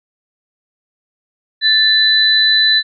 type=tone pair together; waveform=sine; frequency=1760 / 3997 Hz; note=A6 / B7; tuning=0 / +20 cents; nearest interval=octave + major second; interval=1420 cents; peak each=-14 / -10 dBFS; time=1.61-2.83 s; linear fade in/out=50 ms; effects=none